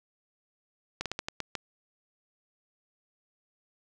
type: slowing click train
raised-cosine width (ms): 0.2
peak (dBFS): -15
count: 7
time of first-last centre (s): 1.01-1.553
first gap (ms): 47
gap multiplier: 1.26
effects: none